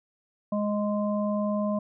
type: harmonic tone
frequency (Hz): 207.7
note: G#3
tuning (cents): 0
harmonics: 1 / 3 / 5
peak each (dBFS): -26 / -29 / -36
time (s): 0.52-1.79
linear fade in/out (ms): 5
effects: none